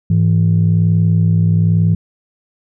sine tone pair together, 104 / 165.09 Hz, G#2 / E3, +3 / +3 cents, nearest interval minor sixth, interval 800 cents, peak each -11 dBFS, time 0.1-1.95 s, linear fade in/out 5 ms, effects tanh soft clip ceiling -4 dBFS

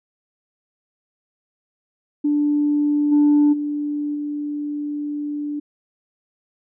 sine tone with level steps, 293.7 Hz, D4, in tune, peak -15 / -10 / -21 / -23 dBFS, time 2.24-5.6 s, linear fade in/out 10 ms, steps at 3.11 / 3.52 / 4.14 s, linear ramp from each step 20 ms, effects tanh soft clip ceiling -9 dBFS

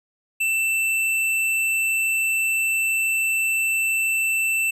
square tone, 2667 Hz, E7, 20 cents sharp, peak -20 dBFS, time 0.4-4.71 s, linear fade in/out 10 ms, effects resampled to 32000 Hz

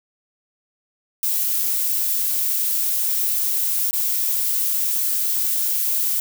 violet noise with dropouts, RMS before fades -21 dBFS, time 1.23-6.2 s, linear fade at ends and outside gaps 2 ms, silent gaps 3.91-3.93 s, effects none

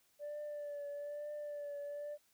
sine tone with vibrato, 584 Hz, D5, 10 cents flat, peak -39 dBFS, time 0.19-2.18 s, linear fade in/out 50 ms, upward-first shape triangle, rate 1.1 Hz, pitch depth 34 cents each way, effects tanh soft clip ceiling -39 dBFS + white hiss -73 dBFS RMS until 2.33 s

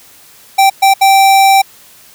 square tone bursts at uneven times, 780 Hz, G5, 9 cents flat, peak -5 dBFS, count 3, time 0.58-0.7 / 0.82-0.94 / 1.01-1.62 s, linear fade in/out 10 ms, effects white hiss -41 dBFS RMS until 2.14 s

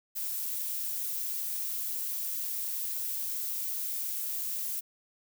violet noise, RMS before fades -34 dBFS, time 0.15-4.81 s, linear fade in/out 20 ms, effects none

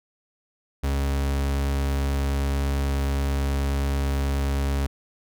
40% pulse tone, 69.3 Hz, C#2, in tune, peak -21 dBFS, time 0.83-4.87 s, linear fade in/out 10 ms, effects none

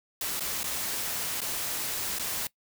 white noise with dropouts, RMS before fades -32 dBFS, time 0.21-2.47 s, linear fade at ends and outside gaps 2 ms, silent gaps 0.396-0.406 / 0.632-0.641 / 1.406-1.416 / 2.187-2.195 s, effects noise-tail reverb RT60 0.1 s tail -21 dB re dry

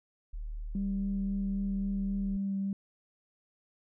sine tone, 38 Hz, D#1, 40 cents flat, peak -35 dBFS, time 0.33-2.37 s, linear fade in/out 10 ms
sine tone with vibrato, 196 Hz, G3, in tune, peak -29 dBFS, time 0.75-2.73 s, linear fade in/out 2 ms, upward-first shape sine, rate 3.7 Hz, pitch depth 9 cents each way
effects tanh soft clip ceiling -23 dBFS

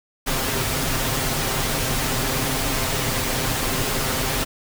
pink noise with comb filter, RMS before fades -23 dBFS, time 0.26-4.45 s, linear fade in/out 20 ms, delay 7.6 ms, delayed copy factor +0.6, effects none

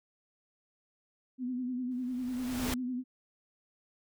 sine tone with vibrato, 250.9 Hz, B3, 28 cents sharp, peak -32 dBFS, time 1.38-3.04 s, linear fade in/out 50 ms, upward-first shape sine, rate 10 Hz, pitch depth 52 cents each way
pink noise with exponential growth, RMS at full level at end -32 dBFS, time 1.91-2.74 s, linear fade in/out 2 ms, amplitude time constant 180 ms
effects none

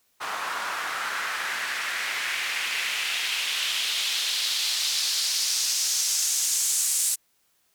white noise with band-pass filter sweep, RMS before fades -27 dBFS, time 0.2-7.16 s, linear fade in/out 20 ms, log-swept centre 1100 to 8300 Hz, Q 2, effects white hiss -68 dBFS RMS until 7.74 s

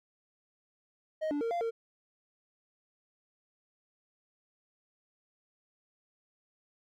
triangle tone with pitch steps, 626 / 290.9 / 460.2 / 692 / 457.7 Hz, D#5 / D4 / A#4 / F5 / A#4, +10 / -16 / -22 / -16 / -32 cents, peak -28 dBFS, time 1.21-1.71 s, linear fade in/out 20 ms, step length 100 ms, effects none

